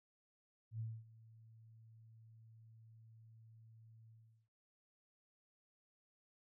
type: tone with ADSR envelope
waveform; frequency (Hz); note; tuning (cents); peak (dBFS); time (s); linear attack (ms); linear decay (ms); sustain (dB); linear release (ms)
sine; 112.1; A2; +33; -39; 0.71-4.49; 88; 240; -20; 390
effects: none